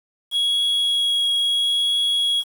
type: tone with vibrato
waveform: triangle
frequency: 3322 Hz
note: G#7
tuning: in tune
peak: -16 dBFS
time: 0.31-2.44 s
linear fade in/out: 50 ms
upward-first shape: triangle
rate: 0.74 Hz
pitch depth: 8 cents each way
effects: 7-bit